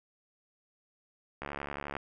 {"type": "click train", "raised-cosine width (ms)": 0.5, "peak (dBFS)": -22, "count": 40, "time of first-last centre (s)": [1.42, 1.967], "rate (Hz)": 71.3, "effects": []}